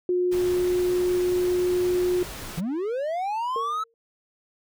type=tone; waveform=sine; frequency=359.7 Hz; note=F#4; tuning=49 cents flat; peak=-20 dBFS; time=0.09-2.23 s; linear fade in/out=2 ms
type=noise; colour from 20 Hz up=pink; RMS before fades=-37 dBFS; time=0.31-2.61 s; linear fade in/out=20 ms
type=linear sweep; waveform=triangle; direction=up; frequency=150.3 to 1318.5 Hz; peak=-23 dBFS; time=2.57-3.84 s; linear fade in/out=10 ms
type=tone with exponential decay; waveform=sine; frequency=460 Hz; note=A#4; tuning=23 cents flat; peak=-26 dBFS; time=3.56-3.94 s; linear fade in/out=1 ms; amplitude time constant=81 ms
effects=none